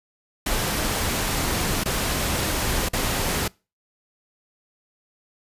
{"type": "noise with dropouts", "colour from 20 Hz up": "pink", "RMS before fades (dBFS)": -24, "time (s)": [0.46, 3.48], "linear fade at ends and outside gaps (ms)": 5, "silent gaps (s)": [[1.838, 1.856], [2.888, 2.932]], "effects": ["noise-tail reverb RT60 0.3 s tail -25 dB re dry", "resampled to 32000 Hz"]}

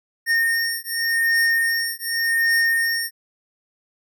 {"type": "beating tone pair", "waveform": "square", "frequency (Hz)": [1837, 1837.87], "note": ["A#6", "A#6"], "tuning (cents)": [-26, -25], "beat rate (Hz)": 0.87, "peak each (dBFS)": -22, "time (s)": [0.26, 3.11], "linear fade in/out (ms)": 50, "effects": []}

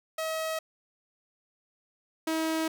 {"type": "tone pair in turn", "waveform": "sawtooth", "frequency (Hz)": [639, 320.4], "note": ["D#5", "E4"], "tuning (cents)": [46, -49], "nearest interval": "octave", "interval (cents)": 1195, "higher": "first", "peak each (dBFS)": [-26, -23], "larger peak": "second", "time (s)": [[0.18, 0.59], [2.27, 2.68]], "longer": "neither", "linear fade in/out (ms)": 5, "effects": []}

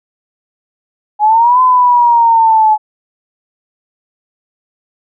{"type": "exponential two-way sweep", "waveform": "sine", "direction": "up then down", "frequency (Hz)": [830.6, 1022, 853], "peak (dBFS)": -5, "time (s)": [1.19, 2.78], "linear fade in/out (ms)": 50, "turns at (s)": 1.61, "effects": []}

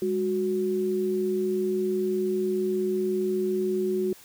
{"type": "tone pair together", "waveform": "sine", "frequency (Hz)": [203.8, 369], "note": ["G#3", "F#4"], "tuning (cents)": [-32, -5], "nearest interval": "minor seventh", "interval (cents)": 1027, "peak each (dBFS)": [-30, -24], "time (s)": [0.02, 4.13], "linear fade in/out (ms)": 2, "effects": ["white hiss -51 dBFS RMS until 4.24 s"]}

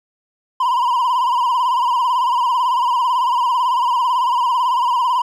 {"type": "tone with vibrato", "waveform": "triangle", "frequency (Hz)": 987.8, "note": "B5", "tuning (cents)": 0, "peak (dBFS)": -12, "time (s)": [0.6, 5.22], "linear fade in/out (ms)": 5, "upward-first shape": "sine", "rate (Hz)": 18, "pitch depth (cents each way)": 96, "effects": []}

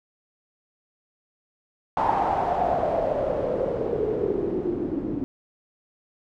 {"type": "noise with low-pass filter sweep", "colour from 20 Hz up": "white", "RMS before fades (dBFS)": -25, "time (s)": [1.97, 5.24], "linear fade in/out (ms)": 0, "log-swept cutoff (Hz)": [900, 290], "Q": 6.4, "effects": []}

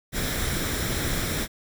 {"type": "noise with comb filter", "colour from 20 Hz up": "pink", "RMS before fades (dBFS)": -27, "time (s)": [0.12, 1.48], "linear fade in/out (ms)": 50, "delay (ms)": 0.54, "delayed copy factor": 0.5, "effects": []}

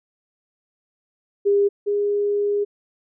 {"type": "tone pair in turn", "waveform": "sine", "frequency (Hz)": [403.4, 409.3], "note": ["G4", "G#4"], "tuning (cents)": [50, -25], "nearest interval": "unison", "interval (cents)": 25, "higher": "second", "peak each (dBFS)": [-14, -18], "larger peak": "first", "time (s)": [[1.45, 1.69], [1.86, 2.65]], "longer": "second", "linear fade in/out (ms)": 20, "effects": []}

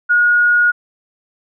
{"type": "tone", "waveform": "sine", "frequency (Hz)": 1443, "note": "F#6", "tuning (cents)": -44, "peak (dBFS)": -9, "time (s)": [0.09, 0.72], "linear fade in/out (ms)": 20, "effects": []}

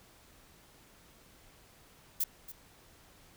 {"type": "noise with echo", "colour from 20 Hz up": "violet", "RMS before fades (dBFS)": -30, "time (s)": [2.2, 2.24], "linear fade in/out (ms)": 5, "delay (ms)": 280, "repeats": 1, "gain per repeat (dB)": -15, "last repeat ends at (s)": 2.52, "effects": ["pink hiss -60 dBFS RMS until 3.36 s"]}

